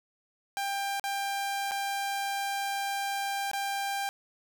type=tone with dropouts; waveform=sawtooth; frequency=794 Hz; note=G5; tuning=22 cents sharp; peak=-26 dBFS; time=0.57-4.09 s; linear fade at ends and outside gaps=0 ms; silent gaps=0.997-1.04 / 1.711-1.717 / 3.514-3.533 s; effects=none